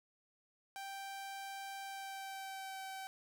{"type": "tone with pitch glide", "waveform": "sawtooth", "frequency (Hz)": [784, 769.2], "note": ["G5", "G5"], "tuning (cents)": [0, -33], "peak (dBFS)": -40, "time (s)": [0.76, 3.07], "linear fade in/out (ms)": 0, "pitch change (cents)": -33, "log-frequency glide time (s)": [1.82, 2.81], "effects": []}